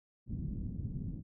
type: low-pass noise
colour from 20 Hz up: white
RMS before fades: -39 dBFS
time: 0.26-1.23 s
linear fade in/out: 50 ms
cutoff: 200 Hz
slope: 24 dB/octave
effects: none